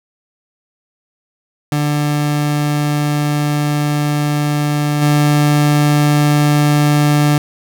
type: tone with level steps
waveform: 30% pulse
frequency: 147.6 Hz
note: D3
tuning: 9 cents sharp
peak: -11 / -7 dBFS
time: 1.72-7.38 s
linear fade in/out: 2 ms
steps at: 5.01 s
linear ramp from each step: 20 ms
effects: none